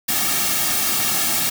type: noise with comb filter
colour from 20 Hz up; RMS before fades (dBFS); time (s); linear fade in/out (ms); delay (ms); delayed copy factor
white; -20; 0.08-1.5; 10; 2; -0.75
effects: none